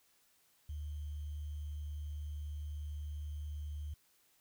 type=tone with sample-and-hold; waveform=sine; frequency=74.6 Hz; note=D2; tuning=28 cents sharp; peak=-39 dBFS; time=0.69-3.94 s; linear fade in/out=5 ms; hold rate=3150 Hz; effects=white hiss -71 dBFS RMS until 4.4 s